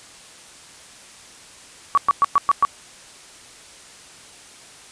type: tone bursts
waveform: sine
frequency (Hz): 1134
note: C#6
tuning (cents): +39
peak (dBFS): -11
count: 6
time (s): 1.95-2.65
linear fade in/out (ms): 0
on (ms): 25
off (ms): 110
effects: white hiss -44 dBFS RMS until 4.91 s + resampled to 22050 Hz